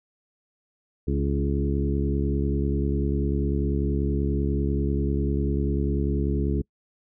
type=harmonic tone with a mistuned harmonic; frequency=70.2 Hz; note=C#2; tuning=22 cents sharp; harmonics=1 / 2 / 3 / 4 / 5 / 6; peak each=-25 / -28 / -30 / -31 / -32 / -33 dBFS; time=1.07-6.62 s; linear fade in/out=10 ms; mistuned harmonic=5; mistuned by=-22 cents; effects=noise-tail reverb RT60 0.1 s tail -26 dB re dry